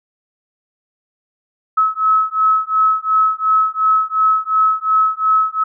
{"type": "beating tone pair", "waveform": "sine", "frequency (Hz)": [1289, 1291.8], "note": ["E6", "E6"], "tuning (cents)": [-39, -35], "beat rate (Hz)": 2.8, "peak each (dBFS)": -15, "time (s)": [1.77, 5.64], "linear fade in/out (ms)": 10, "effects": []}